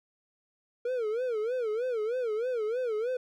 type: tone with vibrato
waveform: triangle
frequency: 466.2 Hz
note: A#4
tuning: in tune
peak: -26 dBFS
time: 0.85-3.17 s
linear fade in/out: 5 ms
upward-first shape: sine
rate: 3.2 Hz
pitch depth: 170 cents each way
effects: none